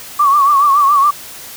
sine tone with vibrato, 1138 Hz, C#6, 45 cents sharp, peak -7 dBFS, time 0.19-1.11 s, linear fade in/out 10 ms, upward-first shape triangle, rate 7.1 Hz, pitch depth 100 cents each way, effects white hiss -32 dBFS RMS until 1.56 s

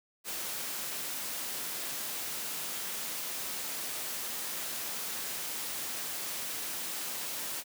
white noise, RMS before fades -37 dBFS, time 0.24-7.64 s, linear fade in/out 50 ms, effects high-pass 150 Hz 12 dB/octave

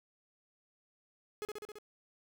45% pulse tone with echo, 421.7 Hz, G#4, 26 cents sharp, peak -37 dBFS, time 1.42-1.45 s, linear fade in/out 0 ms, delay 67 ms, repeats 5, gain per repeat -2 dB, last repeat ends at 1.785 s, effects none

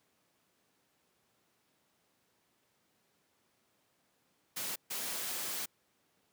white noise bursts at uneven times, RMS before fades -38 dBFS, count 2, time 4.56-4.76 / 4.9-5.66 s, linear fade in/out 10 ms, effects pink hiss -74 dBFS RMS until 6.32 s + high-pass 150 Hz 12 dB/octave

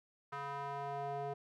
square tone with band-pass filter sweep, 140.8 Hz, C#3, 27 cents sharp, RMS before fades -41 dBFS, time 0.32-1.34 s, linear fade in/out 10 ms, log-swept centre 1200 to 590 Hz, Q 2.6, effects none

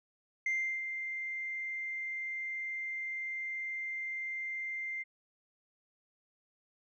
sine tone with ADSR envelope, 2093 Hz, C7, in tune, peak -27 dBFS, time 0.46-5.04 s, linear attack 4 ms, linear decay 350 ms, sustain -8 dB, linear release 26 ms, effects tanh soft clip ceiling -27 dBFS

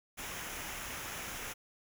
pink noise with comb filter, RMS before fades -42 dBFS, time 0.17-1.54 s, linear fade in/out 20 ms, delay 0.23 ms, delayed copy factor -0.55, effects none

